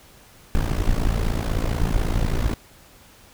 brown noise with amplitude modulation, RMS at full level -18 dBFS, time 0.55-2.54 s, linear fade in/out 0 ms, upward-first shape sine, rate 56.1 Hz, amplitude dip 80%, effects pink hiss -50 dBFS RMS until 3.33 s

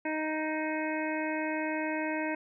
harmonic tone with a mistuned harmonic, 311.1 Hz, D#4, in tune, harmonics 1 / 2 / 3 / 5 / 6 / 7 / 8, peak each -33 / -36 / -38 / -40 / -41 / -41 / -42 dBFS, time 0.05-2.35 s, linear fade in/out 5 ms, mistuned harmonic 8, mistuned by +31 cents, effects none

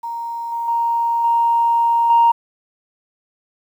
sine tone with level steps, 932.3 Hz, A#5, in tune, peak -23 / -20 / -15 / -12 / -8 dBFS, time 0.03-2.32 s, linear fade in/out 10 ms, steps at 0.52 / 0.68 / 1.24 / 2.1 s, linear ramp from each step 2 ms, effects tanh soft clip ceiling -5 dBFS + 8-bit

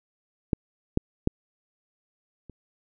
clicks, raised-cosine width 3 ms, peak -9 / -8 / -8 / -30 dBFS, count 4, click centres 0.532 / 0.974 / 1.274 / 2.497 s, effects none

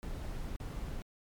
brown noise with dropouts, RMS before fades -39 dBFS, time 0.03-1.02 s, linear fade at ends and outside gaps 0 ms, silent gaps 0.562-0.601 s, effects MP3 96 kbps

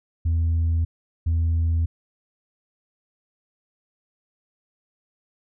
sine tone pair in turn, 82.41 / 82.41 Hz, E2 / E2, 0 / 0 cents, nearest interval unison, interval 0 cents, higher neither, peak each -16 dBFS, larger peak neither, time 0.25-0.85 / 1.26-1.86 s, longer neither, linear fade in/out 10 ms, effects tanh soft clip ceiling -17 dBFS

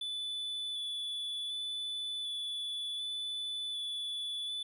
triangle tone with vibrato, 3466 Hz, A7, 27 cents flat, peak -34 dBFS, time 0.01-4.63 s, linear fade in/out 5 ms, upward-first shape square, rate 0.67 Hz, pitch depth 10 cents each way, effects none

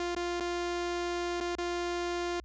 sawtooth tone with dropouts, 349.2 Hz, F4, in tune, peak -27 dBFS, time 0-2.4 s, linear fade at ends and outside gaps 2 ms, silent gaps 0.149-0.164 / 0.4-0.406 / 1.403-1.409 / 1.553-1.584 s, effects added 60 Hz sine -49 dBFS peak until 2.44 s + resampled to 16000 Hz

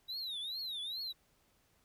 triangle tone with vibrato, 3848 Hz, B7, 46 cents flat, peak -37 dBFS, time 0.08-1.13 s, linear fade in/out 20 ms, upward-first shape triangle, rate 2.4 Hz, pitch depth 230 cents each way, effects pink hiss -72 dBFS RMS until 1.84 s

